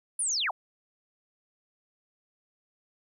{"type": "linear sweep", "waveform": "sine", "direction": "down", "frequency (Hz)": [10190, 588], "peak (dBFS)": -26, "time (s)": [0.19, 0.51], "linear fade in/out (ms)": 5, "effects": ["11-bit"]}